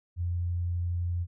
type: tone with vibrato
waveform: sine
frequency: 87.3 Hz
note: F2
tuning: in tune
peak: -27 dBFS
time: 0.16-1.27 s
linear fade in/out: 50 ms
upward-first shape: triangle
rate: 12 Hz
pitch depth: 8 cents each way
effects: none